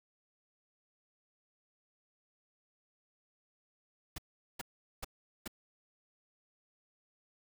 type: noise bursts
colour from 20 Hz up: pink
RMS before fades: -40 dBFS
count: 4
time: 4.16-5.478 s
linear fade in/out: 5 ms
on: 22 ms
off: 410 ms
effects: none